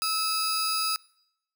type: tone pair together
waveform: sawtooth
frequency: 1300 / 4908 Hz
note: E6 / D#8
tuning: -24 / -25 cents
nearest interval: octave + major seventh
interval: 2299 cents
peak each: -25 dBFS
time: 0.02-0.96 s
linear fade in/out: 0 ms
effects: noise-tail reverb RT60 0.8 s tail -25 dB re dry